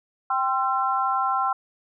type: chord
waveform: sine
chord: C major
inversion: second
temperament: equal with one note detuned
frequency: 784 / 1046.5 / 1347 Hz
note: G5 / C6 / E6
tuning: 0 / 0 / +37 cents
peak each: -25 / -25 / -25 dBFS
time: 0.3-1.53 s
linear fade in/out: 5 ms
effects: none